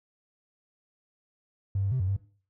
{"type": "tone with pitch steps", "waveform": "triangle", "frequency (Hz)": [97.8, 98.6, 129.8, 93, 98.3], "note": ["G2", "G2", "C3", "F#2", "G2"], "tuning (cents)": [-4, 11, -13, 9, 5], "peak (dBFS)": -21, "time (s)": [1.75, 2.165], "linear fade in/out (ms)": 5, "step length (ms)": 83, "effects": ["noise-tail reverb RT60 0.4 s tail -19 dB re dry", "tanh soft clip ceiling -22 dBFS"]}